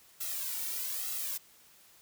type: noise with flanger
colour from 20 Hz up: blue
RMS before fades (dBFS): -36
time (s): 0.2-1.38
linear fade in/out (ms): 10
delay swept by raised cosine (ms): 1.5 to 2.21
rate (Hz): 1.1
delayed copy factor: +1
effects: white hiss -60 dBFS RMS until 2.01 s